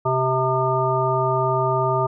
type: harmonic tone with a mistuned harmonic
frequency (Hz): 129.8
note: C3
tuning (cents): -13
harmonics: 1 / 3 / 5 / 7 / 9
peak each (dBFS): -24 / -24 / -24 / -24 / -24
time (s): 0.05-2.07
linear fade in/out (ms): 10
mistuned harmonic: 9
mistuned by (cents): +57
effects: none